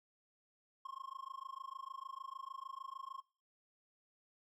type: tone with amplitude modulation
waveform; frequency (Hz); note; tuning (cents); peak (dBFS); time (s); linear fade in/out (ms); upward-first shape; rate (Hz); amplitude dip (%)
triangle; 1069; C6; +37; -40; 0.85-3.21; 5; sine; 26.6; 95
effects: noise-tail reverb RT60 0.3 s tail -18 dB re dry

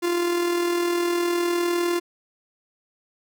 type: tone with amplitude modulation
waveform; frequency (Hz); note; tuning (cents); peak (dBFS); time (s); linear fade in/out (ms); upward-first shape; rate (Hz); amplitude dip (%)
45% pulse; 347.5; F4; -9; -19; 0.02-2; 20; sine; 39.8; 40
effects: none

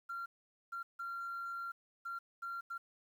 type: tone bursts at uneven times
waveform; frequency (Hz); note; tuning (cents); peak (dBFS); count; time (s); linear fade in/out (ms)
sine; 1378; F6; -24; -38; 6; 0.09-0.26 / 0.72-0.83 / 0.99-1.72 / 2.05-2.19 / 2.42-2.61 / 2.7-2.78; 10
effects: tanh soft clip ceiling -36 dBFS + 11-bit

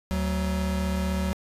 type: tone pair together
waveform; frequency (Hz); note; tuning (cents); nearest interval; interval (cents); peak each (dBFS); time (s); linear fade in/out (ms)
square; 74.37 / 187.4; D2 / F#3; +22 / +22; octave + major third; 1600; -28; 0.11-1.33; 0
effects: resampled to 32000 Hz

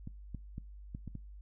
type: clicks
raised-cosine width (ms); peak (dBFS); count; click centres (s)
5; -29; 6; 0.074 / 0.347 / 0.581 / 0.949 / 1.077 / 1.153
effects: noise-tail reverb RT60 0.3 s tail -24 dB re dry + added 50 Hz sine -47 dBFS peak until 1.41 s

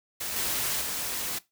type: noise with level steps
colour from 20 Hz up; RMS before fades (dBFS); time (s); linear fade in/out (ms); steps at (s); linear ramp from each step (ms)
white; -33 / -29 / -32; 0.2-1.39; 10; 0.36 / 0.81; 2
effects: noise-tail reverb RT60 0.2 s tail -19 dB re dry

